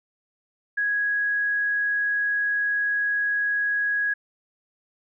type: tone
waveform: sine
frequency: 1661.2 Hz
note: G#6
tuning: in tune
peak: -21 dBFS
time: 0.77-4.14 s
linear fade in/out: 10 ms
effects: none